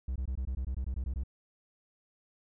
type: tone bursts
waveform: triangle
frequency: 64 Hz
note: C2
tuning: 38 cents flat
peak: -29 dBFS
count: 12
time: 0.08-1.236 s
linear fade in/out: 5 ms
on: 78 ms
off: 20 ms
effects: none